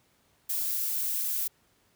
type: noise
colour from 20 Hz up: violet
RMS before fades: -30 dBFS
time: 0.49-1.48 s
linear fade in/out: 10 ms
effects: pink hiss -67 dBFS RMS until 1.95 s + high-pass 60 Hz 12 dB/octave